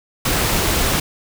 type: noise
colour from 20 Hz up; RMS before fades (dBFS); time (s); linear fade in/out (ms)
pink; -18; 0.25-1; 5
effects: none